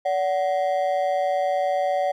triangle ring-modulated tone, 659.3 Hz, E5, in tune, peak -15 dBFS, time 0.05-2.12 s, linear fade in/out 10 ms, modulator 85.2 Hz, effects none

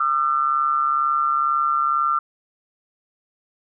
sine tone pair together, 1208 / 1350.1 Hz, D6 / E6, +48 / +41 cents, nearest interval major second, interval 193 cents, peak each -20 dBFS, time 0-2.19 s, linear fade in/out 5 ms, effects none

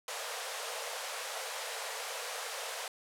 pink high-pass noise, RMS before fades -39 dBFS, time 0.08-2.88 s, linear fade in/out 2 ms, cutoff 450 Hz, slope 96 dB/octave, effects low-pass 11000 Hz 12 dB/octave

